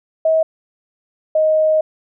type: tone pair in turn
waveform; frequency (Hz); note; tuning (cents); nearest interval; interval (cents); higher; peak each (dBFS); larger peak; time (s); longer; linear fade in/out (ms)
sine; 640 / 625; D#5 / D#5; +49 / +8; unison; 41; first; -11; neither; 0.25-0.43 / 1.35-1.81; second; 5
effects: none